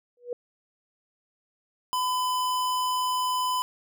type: tone with exponential growth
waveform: sine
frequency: 485.7 Hz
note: B4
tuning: 29 cents flat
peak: -25 dBFS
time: 0.17-0.33 s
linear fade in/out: 2 ms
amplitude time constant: 33 ms
type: tone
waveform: square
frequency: 1007 Hz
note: B5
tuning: 33 cents sharp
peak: -25 dBFS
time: 1.93-3.62 s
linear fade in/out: 0 ms
effects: none